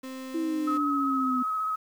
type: tone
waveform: 35% pulse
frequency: 261.6 Hz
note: C4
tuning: in tune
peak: -34 dBFS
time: 0.03-0.78 s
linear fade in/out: 10 ms
type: exponential sweep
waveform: sine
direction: down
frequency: 329.6 to 250 Hz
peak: -26 dBFS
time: 0.34-1.43 s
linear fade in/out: 10 ms
type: tone with vibrato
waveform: sine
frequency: 1277 Hz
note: D#6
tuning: 45 cents sharp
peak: -26 dBFS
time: 0.67-1.76 s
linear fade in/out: 10 ms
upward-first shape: square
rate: 15 Hz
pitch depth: 14 cents each way
effects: 9-bit